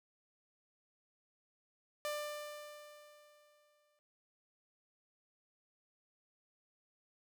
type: tone with exponential decay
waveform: sawtooth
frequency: 594 Hz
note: D5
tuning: 20 cents sharp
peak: -32 dBFS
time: 2.05-3.99 s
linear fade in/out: 0 ms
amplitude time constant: 420 ms
effects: none